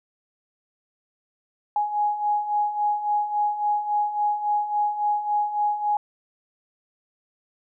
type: beating tone pair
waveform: sine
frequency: 830.6 / 834.2 Hz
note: G#5 / G#5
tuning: 0 / +7 cents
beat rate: 3.6 Hz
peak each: -28 / -22 dBFS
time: 1.76-5.97 s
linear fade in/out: 2 ms
effects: none